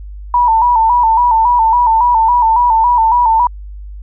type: tone with vibrato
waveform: sine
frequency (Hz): 932.3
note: A#5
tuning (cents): 0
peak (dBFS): -7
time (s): 0.34-3.47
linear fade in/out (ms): 2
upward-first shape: square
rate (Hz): 3.6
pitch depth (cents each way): 72
effects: added 50 Hz sine -26 dBFS peak until 4.02 s